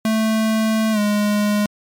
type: tone with pitch glide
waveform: square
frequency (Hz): 220 to 207.7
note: A3 to G#3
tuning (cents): 0 to 0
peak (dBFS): -16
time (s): 0.05-1.66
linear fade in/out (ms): 2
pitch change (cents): -100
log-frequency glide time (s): 0.92-0.99
effects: MP3 96 kbps